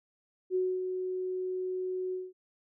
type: tone with ADSR envelope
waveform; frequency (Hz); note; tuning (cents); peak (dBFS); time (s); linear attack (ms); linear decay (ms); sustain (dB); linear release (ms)
sine; 369.7; F#4; -1; -25; 0.5-2.33; 52; 250; -6; 200
effects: none